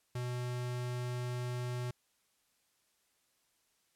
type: tone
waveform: square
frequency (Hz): 123.47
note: B2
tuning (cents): 0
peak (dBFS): -36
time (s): 0.15-1.91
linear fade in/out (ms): 5
effects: white hiss -75 dBFS RMS until 3.95 s + low-pass 12000 Hz 12 dB/octave